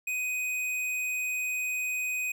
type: tone with hard clipping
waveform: triangle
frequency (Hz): 2500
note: D#7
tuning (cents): +8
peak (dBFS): -30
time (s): 0.07-2.32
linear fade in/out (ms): 5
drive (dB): 17
effects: none